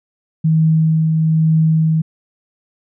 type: tone with tremolo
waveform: sine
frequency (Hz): 159.3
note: D#3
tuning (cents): +41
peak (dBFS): -9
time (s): 0.44-2.02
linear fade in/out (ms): 10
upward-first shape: triangle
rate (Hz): 1.1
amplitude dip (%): 30
effects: none